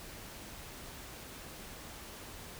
silence, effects pink hiss -48 dBFS RMS until 2.59 s

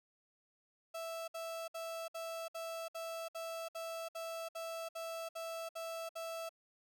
35% pulse tone bursts, 659.3 Hz, E5, in tune, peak -39 dBFS, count 14, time 0.94-6.493 s, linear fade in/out 10 ms, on 340 ms, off 61 ms, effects none

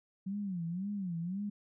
sine tone with vibrato, 185 Hz, F#3, in tune, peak -34 dBFS, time 0.26-1.5 s, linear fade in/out 10 ms, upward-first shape sine, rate 1.9 Hz, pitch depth 190 cents each way, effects none

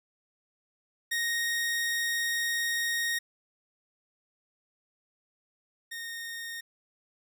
sawtooth tone pair in turn, 1864.7 / 1848.6 Hz, A#6 / A#6, 0 / -15 cents, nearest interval unison, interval 15 cents, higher first, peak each -24 / -33 dBFS, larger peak first, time 1.11-3.19 / 5.91-6.61 s, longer first, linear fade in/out 10 ms, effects none

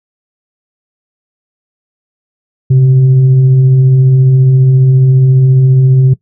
sine tone with frequency modulation, 132.3 Hz, C3, 20 cents sharp, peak -3 dBFS, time 2.7-6.14 s, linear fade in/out 10 ms, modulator 250 Hz, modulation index 0.23, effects noise-tail reverb RT60 0.1 s tail -18 dB re dry

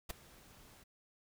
pink noise with ADSR envelope, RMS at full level -38 dBFS, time 0.09-0.84 s, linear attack 14 ms, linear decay 10 ms, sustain -22 dB, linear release 12 ms, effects none

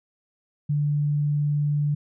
sine tone, 146.83 Hz, D3, in tune, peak -20 dBFS, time 0.69-1.95 s, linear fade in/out 10 ms, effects none

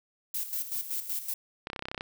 violet noise with tremolo, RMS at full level -32 dBFS, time 0.34-1.34 s, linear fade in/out 5 ms, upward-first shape square, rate 5.3 Hz, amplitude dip 65%
clicks, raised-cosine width 0.3 ms, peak -19 dBFS, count 12, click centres 1.671 / 1.701 / 1.732 / 1.762 / 1.793 / 1.824 / 1.855 / 1.885 / 1.915 / 1.946 / 1.978 / 2.009 s
effects none

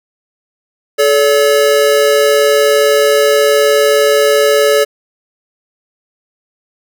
square tone pair together, 430.9 / 570 Hz, A4 / C#5, -36 / +48 cents, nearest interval perfect fourth, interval 484 cents, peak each -11 dBFS, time 0.98-4.85 s, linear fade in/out 20 ms, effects none

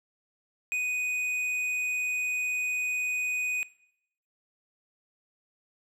triangle tone with hard clipping, 2489 Hz, D#7, in tune, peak -28 dBFS, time 0.72-3.63 s, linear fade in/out 0 ms, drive 10 dB, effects noise-tail reverb RT60 0.7 s tail -19 dB re dry

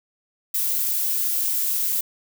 violet noise, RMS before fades -23 dBFS, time 0.54-2.01 s, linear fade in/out 5 ms, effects none

